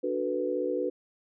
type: chord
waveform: sine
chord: B minor seventh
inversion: first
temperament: equal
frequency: 293.7 / 370 / 440 / 493.9 Hz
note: D4 / F#4 / A4 / B4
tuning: 0 / 0 / 0 / 0 cents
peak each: -34 / -32 / -36 / -30 dBFS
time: 0.03-0.9 s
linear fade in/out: 10 ms
effects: none